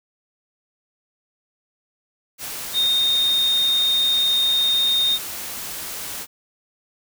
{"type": "tone in noise", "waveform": "sine", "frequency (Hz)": 3681, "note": "A#7", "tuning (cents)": -23, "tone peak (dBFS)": -16, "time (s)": [2.73, 5.19], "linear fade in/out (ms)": 50, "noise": "white", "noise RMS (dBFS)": -31, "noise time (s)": [2.38, 6.27], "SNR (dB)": 12, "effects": []}